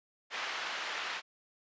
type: band-pass noise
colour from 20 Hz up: pink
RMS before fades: -38 dBFS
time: 0.3-1.22 s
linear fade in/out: 50 ms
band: 1100 to 3300 Hz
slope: 12 dB/octave
effects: resampled to 16000 Hz